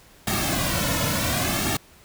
pink noise with flanger, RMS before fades -24 dBFS, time 0.27-1.77 s, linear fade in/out 5 ms, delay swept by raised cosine 2 to 2.55 ms, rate 0.69 Hz, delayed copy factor -0.85, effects pink hiss -52 dBFS RMS until 2.04 s

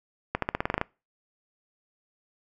accelerating click train, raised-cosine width 0.5 ms, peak -10 dBFS, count 10, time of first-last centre 0.35-0.814 s, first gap 73 ms, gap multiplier 0.91, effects noise-tail reverb RT60 0.3 s tail -24 dB re dry

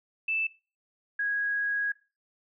sine tone pair in turn, 2640 / 1652.6 Hz, E7 / G#6, +2 / -9 cents, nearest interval minor sixth, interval 811 cents, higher first, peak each -26 dBFS, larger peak neither, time 0.28-0.47 / 1.19-1.92 s, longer second, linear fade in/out 5 ms, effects noise-tail reverb RT60 0.3 s tail -18 dB re dry

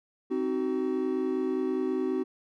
triangle chord, C diminished, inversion none, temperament equal with one note detuned, 261.6 / 311.1 / 376.5 Hz, C4 / Eb4 / Gb4, 0 / 0 / +30 cents, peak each -29 / -31 / -27 dBFS, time 0.3-2.24 s, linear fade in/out 20 ms, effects none

